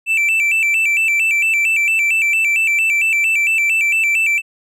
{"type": "tone with vibrato", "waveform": "triangle", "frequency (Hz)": 2489, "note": "D#7", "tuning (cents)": 0, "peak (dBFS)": -11, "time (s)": [0.06, 4.42], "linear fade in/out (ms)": 50, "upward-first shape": "square", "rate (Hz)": 4.4, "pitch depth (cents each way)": 110, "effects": []}